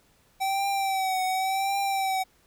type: tone with vibrato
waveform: square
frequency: 769 Hz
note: G5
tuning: 33 cents flat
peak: -25 dBFS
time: 0.4-2.24 s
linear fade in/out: 20 ms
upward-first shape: triangle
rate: 0.9 Hz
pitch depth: 59 cents each way
effects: pink hiss -63 dBFS RMS until 2.46 s